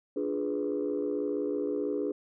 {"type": "chord", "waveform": "sine", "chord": "D diminished seventh", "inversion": "none", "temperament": "equal", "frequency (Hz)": [293.7, 349.2, 415.3, 493.9], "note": ["D4", "F4", "Ab4", "Cb5"], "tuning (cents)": [0, 0, 0, 0], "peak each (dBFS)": [-32, -37, -31, -35], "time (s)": [0.16, 2.12], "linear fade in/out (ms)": 5, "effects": ["tanh soft clip ceiling -21 dBFS"]}